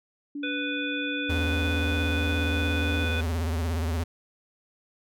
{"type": "tone", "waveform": "sine", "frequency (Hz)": 288.1, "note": "D4", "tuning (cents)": -33, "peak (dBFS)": -31, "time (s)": [0.35, 3.05], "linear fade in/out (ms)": 5}
{"type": "harmonic tone", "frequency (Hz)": 495.7, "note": "B4", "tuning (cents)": 6, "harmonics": [1, 3, 5, 7], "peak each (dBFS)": [-37, -33, -33, -36], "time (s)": [0.43, 3.21], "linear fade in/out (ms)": 5}
{"type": "tone with vibrato", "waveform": "square", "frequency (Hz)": 82, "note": "E2", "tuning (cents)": -9, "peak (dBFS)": -26, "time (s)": [1.29, 4.04], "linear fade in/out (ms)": 10, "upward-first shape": "triangle", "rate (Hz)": 17, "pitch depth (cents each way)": 140}
{"effects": []}